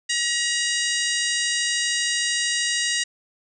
harmonic tone, 953 Hz, A#5, 38 cents sharp, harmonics 2 / 3 / 4 / 5 / 6 / 7 / 8 / 9, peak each -26 / -28 / -29 / -30 / -31 / -31 / -32 / -33 dBFS, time 0.09-3.04 s, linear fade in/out 10 ms, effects none

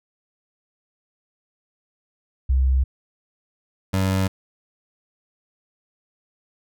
sine / 25% pulse tone pair in turn, 65.41 / 95.24 Hz, C2 / G2, 0 / -49 cents, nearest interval perfect fifth, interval 651 cents, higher second, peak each -15 dBFS, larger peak neither, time 2.49-2.84 / 3.93-4.28 s, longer neither, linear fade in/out 10 ms, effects none

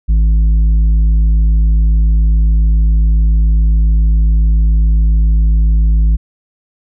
sine tone with tanh clipping, 53.6 Hz, A1, 45 cents flat, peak -8 dBFS, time 0.08-6.17 s, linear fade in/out 20 ms, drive 6 dB, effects none

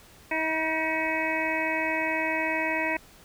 harmonic tone with a mistuned harmonic, 319.1 Hz, D#4, 44 cents sharp, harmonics 1 / 2 / 3 / 5 / 6 / 7 / 8, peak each -33 / -32 / -32 / -38 / -31 / -32 / -33 dBFS, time 0.31-2.97 s, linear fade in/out 5 ms, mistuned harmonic 5, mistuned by -44 cents, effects pink hiss -53 dBFS RMS until 3.24 s

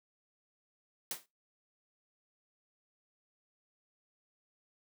white noise with exponential decay, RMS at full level -34 dBFS, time 1.11-1.26 s, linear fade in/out 2 ms, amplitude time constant 31 ms, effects noise-tail reverb RT60 0.2 s tail -17 dB re dry + high-pass 200 Hz 12 dB/octave

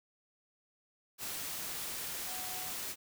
sine tone in noise, 740 Hz, F#5, in tune, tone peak -48 dBFS, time 2.25-2.73 s, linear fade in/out 50 ms, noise white, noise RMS -40 dBFS, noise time 1.18-2.96 s, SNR -11 dB, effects none

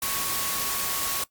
sine tone in noise, 1108.7 Hz, C#6, in tune, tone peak -36 dBFS, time 0.02-1.24 s, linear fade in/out 5 ms, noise white, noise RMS -28 dBFS, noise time 0.02-1.24 s, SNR -11 dB, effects noise-tail reverb RT60 0.1 s tail -18 dB re dry + Opus 48 kbps

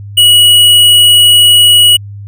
sine tone with hard clipping, 2917 Hz, F#7, 25 cents flat, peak -3 dBFS, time 0.17-1.97 s, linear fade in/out 10 ms, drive 14 dB, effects added 101 Hz sine -23 dBFS peak until 2.27 s

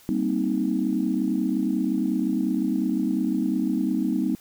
sine chord, C minor seventh, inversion second, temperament equal with one note detuned, 196 / 233.1 / 261.6 / 312.9 Hz, G3 / Bb3 / C4 / Eb4, 0 / 0 / 0 / +10 cents, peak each -27 / -27 / -26 / -26 dBFS, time 0.09-4.35 s, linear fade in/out 0 ms, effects tanh soft clip ceiling -11 dBFS + white hiss -53 dBFS RMS until 4.4 s

